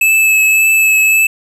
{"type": "tone with vibrato", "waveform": "square", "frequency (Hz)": 2607, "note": "E7", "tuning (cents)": -20, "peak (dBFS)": -8, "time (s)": [0.01, 1.27], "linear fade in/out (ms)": 5, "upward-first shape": "triangle", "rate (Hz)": 1.8, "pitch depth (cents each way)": 17, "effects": []}